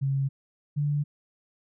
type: tone pair in turn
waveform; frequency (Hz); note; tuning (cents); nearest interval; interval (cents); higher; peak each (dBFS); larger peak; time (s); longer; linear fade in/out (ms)
sine; 136.7 / 146.06; C#3 / D3; -24 / -9; minor second; 115; second; -23; neither; 0.01-0.29 / 0.76-1.04; neither; 20
effects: none